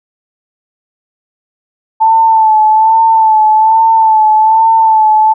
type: tone with vibrato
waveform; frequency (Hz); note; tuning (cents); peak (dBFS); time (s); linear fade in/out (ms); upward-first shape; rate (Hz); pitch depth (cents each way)
sine; 880; A5; 0; -4; 2-5.34; 20; sine; 1.2; 37
effects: none